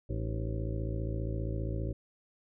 harmonic tone with a mistuned harmonic, 55 Hz, A1, in tune, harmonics 1 / 2 / 3 / 4 / 5 / 6 / 7 / 8 / 9 / 10, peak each -35 / -35 / -43 / -48 / -49 / -43 / -44 / -56 / -48 / -46 dBFS, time 0.09-1.93 s, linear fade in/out 10 ms, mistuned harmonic 6, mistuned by -87 cents, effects none

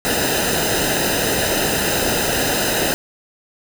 pink noise with comb filter, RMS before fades -19 dBFS, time 0.05-2.94 s, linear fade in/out 0 ms, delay 0.89 ms, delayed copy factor -0.75, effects none

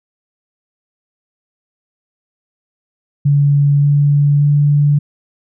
sine tone with pitch steps, 143 / 144.24 / 145.5 Hz, D3 / D3 / D3, -46 / -31 / -16 cents, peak -8 dBFS, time 3.25-4.99 s, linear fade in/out 10 ms, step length 580 ms, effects none

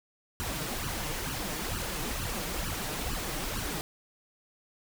pink noise with flanger, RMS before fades -34 dBFS, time 0.4-3.81 s, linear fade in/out 0 ms, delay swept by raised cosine 0.67 to 6.67 ms, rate 2.2 Hz, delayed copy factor +0.8, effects none

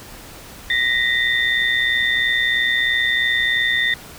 sine tone cluster, 1871 / 1994 / 3582 Hz, A#6 / B6 / A7, +6 / +16 / +30 cents, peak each -18 / -22 / -22 dBFS, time 0.7-3.94 s, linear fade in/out 2 ms, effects pink hiss -39 dBFS RMS until 4.18 s

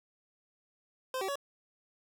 25% pulse tone with pitch steps, 518 / 384.1 / 562 Hz, C5 / G4 / C#5, -17 / -35 / +24 cents, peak -29 dBFS, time 1.14-1.356 s, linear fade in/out 2 ms, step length 72 ms, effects none

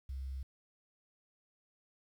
sine tone with quantisation, 66.5 Hz, C2, 29 cents sharp, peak -38 dBFS, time 0.09-0.43 s, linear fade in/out 5 ms, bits 11, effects none

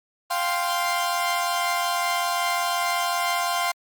sawtooth chord, F suspended second, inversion none, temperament equal, 698.5 / 784 / 1046.5 Hz, F5 / G5 / C6, 0 / 0 / 0 cents, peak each -22 / -27 / -22 dBFS, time 0.3-3.72 s, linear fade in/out 10 ms, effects Opus 32 kbps

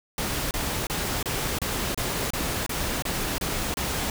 pink noise bursts, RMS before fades -28 dBFS, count 11, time 0.18-4.1 s, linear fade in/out 2 ms, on 330 ms, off 29 ms, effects none

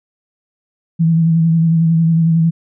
sine tone with vibrato, 164.1 Hz, E3, 8 cents flat, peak -9 dBFS, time 0.99-2.51 s, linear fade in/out 20 ms, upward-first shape sine, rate 11 Hz, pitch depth 31 cents each way, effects none

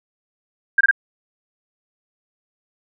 sine tone bursts, 1601 Hz, G6, 36 cents sharp, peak -10 dBFS, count 3, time 0.78-0.912 s, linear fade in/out 5 ms, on 28 ms, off 24 ms, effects none

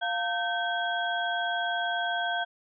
sine tone cluster, 700 / 907 / 1547 / 3295 Hz, F5 / A#5 / G6 / G#7, +4 / -48 / -23 / -14 cents, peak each -30 / -38 / -30 / -35 dBFS, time 0.01-2.45 s, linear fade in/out 20 ms, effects none

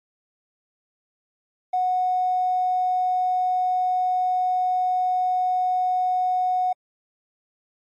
triangle tone, 734 Hz, F#5, 14 cents flat, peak -15 dBFS, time 1.73-6.73 s, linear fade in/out 10 ms, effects tanh soft clip ceiling -17 dBFS + MP3 48 kbps

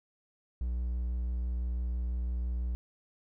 triangle tone with vibrato, 60.6 Hz, B1, 32 cents flat, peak -28 dBFS, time 0.61-2.75 s, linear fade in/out 0 ms, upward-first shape square, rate 6 Hz, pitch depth 10 cents each way, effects none

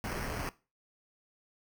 pink noise with sample-and-hold, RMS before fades -37 dBFS, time 0.04-0.49 s, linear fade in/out 0 ms, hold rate 3675 Hz, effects noise-tail reverb RT60 0.3 s tail -19 dB re dry

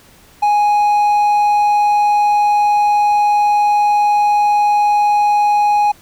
triangle tone, 830 Hz, G#5, 1 cent flat, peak -8 dBFS, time 0.42-5.92 s, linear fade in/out 10 ms, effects pink hiss -46 dBFS RMS until 6.01 s

